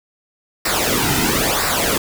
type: noise with flanger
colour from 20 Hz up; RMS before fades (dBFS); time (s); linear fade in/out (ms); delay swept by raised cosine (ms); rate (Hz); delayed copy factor
pink; -18; 0.65-1.98; 5; 0.31 to 1.81; 1; -0.7
effects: none